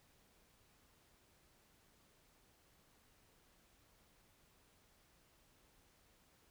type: silence
effects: pink hiss -71 dBFS RMS until 6.5 s